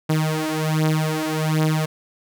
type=beating tone pair; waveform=sawtooth; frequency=155.56 / 156.86 Hz; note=D#3 / D#3; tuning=0 / +14 cents; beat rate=1.3 Hz; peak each=-18 dBFS; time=0.09-1.86 s; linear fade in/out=10 ms; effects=none